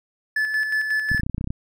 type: tone with tremolo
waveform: triangle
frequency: 1733 Hz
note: A6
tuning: 27 cents flat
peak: -17 dBFS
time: 0.36-1.21 s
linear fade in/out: 5 ms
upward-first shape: square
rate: 5.5 Hz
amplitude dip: 45%
type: clicks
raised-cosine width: 5 ms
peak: -14 dBFS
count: 12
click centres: 1.116 / 1.147 / 1.197 / 1.234 / 1.265 / 1.297 / 1.346 / 1.381 / 1.411 / 1.443 / 1.474 / 1.505 s
effects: none